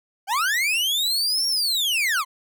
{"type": "linear two-way sweep", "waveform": "40% pulse", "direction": "up then down", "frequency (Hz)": [721, 5588, 983], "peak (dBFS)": -19, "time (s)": [0.27, 2.25], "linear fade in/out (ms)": 50, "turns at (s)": 1.47, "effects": []}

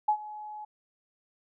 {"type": "tone with ADSR envelope", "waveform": "sine", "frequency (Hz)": 847, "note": "G#5", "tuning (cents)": 34, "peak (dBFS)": -19, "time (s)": [0.08, 0.65], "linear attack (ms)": 8, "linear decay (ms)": 79, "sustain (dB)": -19, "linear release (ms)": 8, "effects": []}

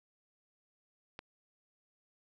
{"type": "click", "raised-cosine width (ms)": 0.3, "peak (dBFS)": -27, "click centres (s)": 1.191, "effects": []}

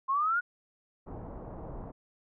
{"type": "exponential sweep", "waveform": "sine", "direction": "up", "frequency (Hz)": [1048, 1475], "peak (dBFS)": -25, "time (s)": [0.08, 0.41], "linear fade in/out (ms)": 20}
{"type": "low-pass noise", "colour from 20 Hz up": "pink", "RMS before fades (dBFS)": -42, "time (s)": [1.06, 1.92], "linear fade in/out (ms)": 20, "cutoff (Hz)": 960, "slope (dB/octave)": 24}
{"effects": []}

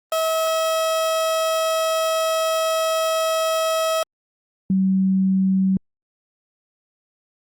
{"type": "tone pair in turn", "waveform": ["30% pulse", "sine"], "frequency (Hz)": [644, 190.3], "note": ["E5", "F#3"], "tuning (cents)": [-41, 49], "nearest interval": "octave + major sixth", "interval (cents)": 2110, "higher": "first", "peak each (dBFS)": [-16, -15], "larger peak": "second", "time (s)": [[0.12, 4.03], [4.7, 5.77]], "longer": "first", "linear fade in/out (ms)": 2, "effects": ["Opus 24 kbps"]}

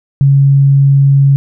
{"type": "tone", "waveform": "sine", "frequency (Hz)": 138.6, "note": "C#3", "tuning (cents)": 0, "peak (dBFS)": -4, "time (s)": [0.21, 1.36], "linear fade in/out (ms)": 0, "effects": []}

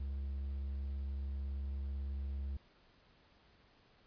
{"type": "tone with vibrato", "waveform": "triangle", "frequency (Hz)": 68.7, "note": "C#2", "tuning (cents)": -15, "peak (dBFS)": -35, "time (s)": [0, 2.57], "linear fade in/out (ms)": 5, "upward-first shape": "square", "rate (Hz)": 18, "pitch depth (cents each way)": 12, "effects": ["pink hiss -67 dBFS RMS until 4.06 s", "resampled to 11025 Hz"]}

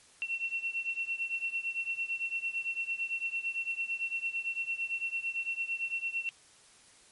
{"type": "beating tone pair", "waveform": "sine", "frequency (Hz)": [2711, 2719.9], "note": ["E7", "F7"], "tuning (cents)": [48, -46], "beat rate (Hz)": 8.9, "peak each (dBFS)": [-34, -36], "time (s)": [0.22, 6.29], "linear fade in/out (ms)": 0, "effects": ["white hiss -59 dBFS RMS until 7.11 s", "MP3 48 kbps"]}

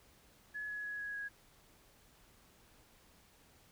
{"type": "tone with pitch steps", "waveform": "sine", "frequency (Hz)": [1698, 1687.2, 1676.6, 1665.9, 1655.4], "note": ["G#6", "G#6", "G#6", "G#6", "G#6"], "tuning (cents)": [38, 27, 16, 5, -6], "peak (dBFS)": -39, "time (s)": [0.54, 1.29], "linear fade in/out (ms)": 20, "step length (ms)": 150, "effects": ["pink hiss -65 dBFS RMS until 3.71 s"]}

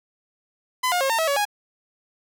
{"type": "tone with pitch steps", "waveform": "sawtooth", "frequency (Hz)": [1013, 714, 539, 909, 646, 564, 827], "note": ["B5", "F5", "C#5", "A#5", "E5", "C#5", "G#5"], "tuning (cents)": [44, 38, -49, -44, -35, 30, -8], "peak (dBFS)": -16, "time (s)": [0.83, 1.453], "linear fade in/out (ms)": 10, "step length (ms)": 89, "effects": []}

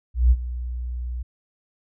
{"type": "tone with ADSR envelope", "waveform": "sine", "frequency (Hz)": 61, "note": "B1", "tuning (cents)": -21, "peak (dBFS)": -10, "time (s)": [0.14, 1.23], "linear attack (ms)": 170, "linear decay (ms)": 46, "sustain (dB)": -16, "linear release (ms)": 10, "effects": []}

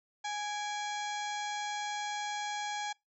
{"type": "harmonic tone with a mistuned harmonic", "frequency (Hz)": 830, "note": "G#5", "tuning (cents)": -1, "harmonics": [1, 2, 3, 4, 5, 6, 7, 8, 9], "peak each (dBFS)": [-36, -42, -45, -44, -48, -52, -51, -48, -54], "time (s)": [0.24, 2.93], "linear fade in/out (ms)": 10, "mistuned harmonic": 3, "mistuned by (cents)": -110, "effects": ["noise-tail reverb RT60 0.2 s tail -25 dB re dry"]}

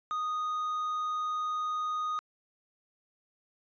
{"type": "tone", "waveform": "triangle", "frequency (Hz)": 1240, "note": "D#6", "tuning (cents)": -6, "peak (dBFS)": -28, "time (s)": [0.11, 2.19], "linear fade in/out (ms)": 0, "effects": ["resampled to 16000 Hz"]}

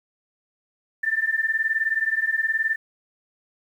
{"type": "beating tone pair", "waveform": "sine", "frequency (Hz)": [1772, 1791], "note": ["A6", "A6"], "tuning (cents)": [12, 30], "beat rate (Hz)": 19, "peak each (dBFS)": [-24, -23], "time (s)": [1.03, 2.76], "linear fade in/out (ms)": 10, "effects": ["9-bit"]}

